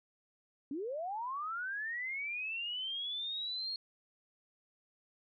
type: linear sweep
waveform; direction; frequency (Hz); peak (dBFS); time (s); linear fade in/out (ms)
sine; up; 259 to 4300; -36; 0.71-3.76; 2
effects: none